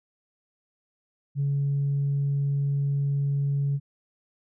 sine tone, 140.7 Hz, C#3, 26 cents sharp, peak -21 dBFS, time 1.35-3.8 s, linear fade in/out 50 ms, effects tanh soft clip ceiling -19 dBFS

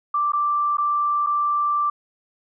sine tone with dropouts, 1174.7 Hz, D6, in tune, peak -18 dBFS, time 0.14-1.9 s, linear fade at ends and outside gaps 5 ms, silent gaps 0.321-0.333 / 0.771-0.782 / 1.264-1.269 s, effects none

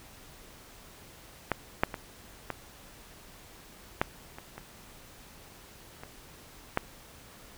clicks, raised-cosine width 0.5 ms, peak -11 / -7 / -20 / -17 / -9 / -26 / -26 / -27 / -10 dBFS, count 9, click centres 1.517 / 1.835 / 1.942 / 2.503 / 4.015 / 4.385 / 4.58 / 6.035 / 6.774 s, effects pink hiss -52 dBFS RMS until 7.57 s

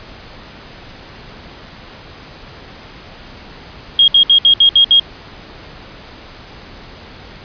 sine tone bursts, 3257 Hz, G#7, 34 cents flat, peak -5 dBFS, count 7, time 3.99-4.997 s, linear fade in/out 2 ms, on 89 ms, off 64 ms, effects pink hiss -36 dBFS RMS until 7.44 s + resampled to 11025 Hz

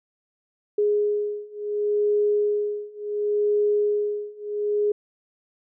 sine beating tone pair, 415.3 / 416 Hz, G#4 / G#4, 0 / +3 cents, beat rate 0.7 Hz, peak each -24 / -23 dBFS, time 0.78-4.92 s, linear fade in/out 5 ms, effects none

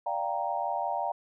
sine chord, G minor seventh, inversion second, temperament equal, 587.3 / 698.5 / 784 / 932.3 Hz, D5 / F5 / G5 / Bb5, 0 / 0 / 0 / 0 cents, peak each -36 / -33 / -33 / -33 dBFS, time 0.06-1.12 s, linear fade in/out 5 ms, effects none

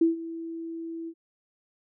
sine tone with ADSR envelope, 330 Hz, E4, 2 cents sharp, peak -16 dBFS, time 0.01-1.14 s, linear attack 6 ms, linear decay 140 ms, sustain -17 dB, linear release 61 ms, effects none

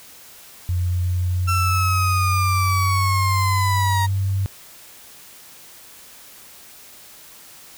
sine tone with pitch glide, 89.1 to 97.16 Hz, F2 to G2, +35 to -15 cents, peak -18 dBFS, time 0.69-4.46 s, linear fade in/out 0 ms, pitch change +150 cents, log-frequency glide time 0.94-3.74 s
35% pulse linear sweep, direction down, 1349 to 936 Hz, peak -18 dBFS, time 1.47-4.07 s, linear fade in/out 20 ms
effects white hiss -44 dBFS RMS until 7.77 s

